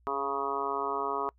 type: harmonic tone with a mistuned harmonic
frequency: 138.59 Hz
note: C#3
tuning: in tune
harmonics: 2 / 3 / 4 / 5 / 6 / 7 / 8 / 9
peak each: -44 / -35 / -46 / -38 / -42 / -35 / -35 / -36 dBFS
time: 0.07-1.29 s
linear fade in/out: 0 ms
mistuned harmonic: 2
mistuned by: +18 cents
effects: noise-tail reverb RT60 0.1 s tail -26 dB re dry + added 60 Hz sine -61 dBFS peak until 1.38 s